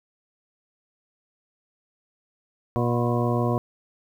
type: harmonic tone with a mistuned harmonic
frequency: 120 Hz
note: B2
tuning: 49 cents flat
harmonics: 1 / 2 / 3 / 4 / 5 / 6 / 8 / 9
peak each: -24 / -27 / -29 / -30 / -31 / -32 / -33 / -34 dBFS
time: 2.76-3.58 s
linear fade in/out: 0 ms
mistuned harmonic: 8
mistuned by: +59 cents
effects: 9-bit